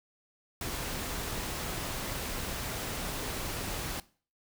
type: noise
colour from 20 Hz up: pink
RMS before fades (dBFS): -36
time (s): 0.61-4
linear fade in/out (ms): 2
effects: noise-tail reverb RT60 0.4 s tail -19 dB re dry